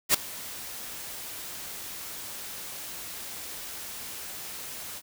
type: noise with ADSR envelope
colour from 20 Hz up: white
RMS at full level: -18 dBFS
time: 0.09-5.02 s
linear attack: 52 ms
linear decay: 6 ms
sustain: -21 dB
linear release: 50 ms
effects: none